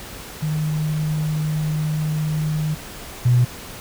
sine tone pair in turn, 154.1 / 122.95 Hz, D#3 / B2, -16 / -7 cents, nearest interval major third, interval 391 cents, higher first, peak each -19 / -11 dBFS, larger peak second, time 0.42-2.75 / 3.25-3.45 s, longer first, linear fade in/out 10 ms, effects tanh soft clip ceiling -7 dBFS + pink hiss -36 dBFS RMS until 3.8 s

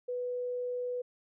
sine tone, 493.9 Hz, B4, in tune, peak -32 dBFS, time 0.08-1.02 s, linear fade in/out 10 ms, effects none

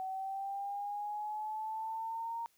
sine linear sweep, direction up, 754 to 930 Hz, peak -36 dBFS, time 0-2.46 s, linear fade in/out 0 ms, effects white hiss -71 dBFS RMS until 2.57 s

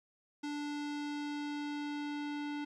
square tone with low-pass filter sweep, 292.7 Hz, D4, 6 cents flat, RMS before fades -39 dBFS, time 0.43-2.65 s, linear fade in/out 10 ms, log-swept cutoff 5900 to 3400 Hz, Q 1.1, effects 13-bit

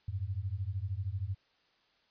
sine beating tone pair, 90 / 103 Hz, F#2 / G#2, -47 / -14 cents, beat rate 13 Hz, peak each -36 / -36 dBFS, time 0.08-1.35 s, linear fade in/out 5 ms, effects white hiss -70 dBFS RMS until 2.1 s + resampled to 11025 Hz

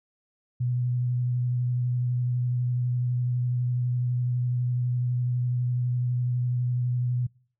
sine tone with vibrato, 123.47 Hz, B2, in tune, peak -23 dBFS, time 0.6-7.27 s, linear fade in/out 10 ms, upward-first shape sine, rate 12 Hz, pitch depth 16 cents each way, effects noise-tail reverb RT60 0.5 s tail -25 dB re dry

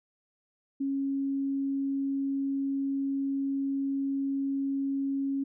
sine tone, 274.5 Hz, C#4, 17 cents flat, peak -27 dBFS, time 0.8-5.44 s, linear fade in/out 10 ms, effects none

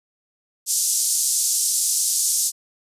white band-pass noise, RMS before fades -21 dBFS, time 0.66-2.52 s, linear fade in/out 50 ms, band 5500 to 10000 Hz, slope 24 dB/octave, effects resampled to 32000 Hz

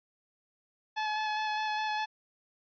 sawtooth tone with vibrato, 857 Hz, A5, 46 cents flat, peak -26 dBFS, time 0.96-2.06 s, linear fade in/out 20 ms, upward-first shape square, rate 4.9 Hz, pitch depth 12 cents each way, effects resampled to 11025 Hz

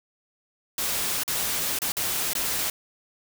white noise with dropouts, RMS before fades -27 dBFS, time 0.78-2.7 s, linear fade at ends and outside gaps 2 ms, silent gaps 1.235-1.278 / 1.788-1.818 / 1.92-1.968 / 2.333-2.351 s, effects none

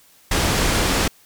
pink low-pass noise, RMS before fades -19 dBFS, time 0.31-1.08 s, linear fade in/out 5 ms, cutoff 9100 Hz, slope 12 dB/octave, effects white hiss -53 dBFS RMS until 1.25 s

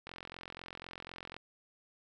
click train, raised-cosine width 0.3 ms, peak -28 dBFS, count 58, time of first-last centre 0.07-1.365 s, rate 44 Hz, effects none

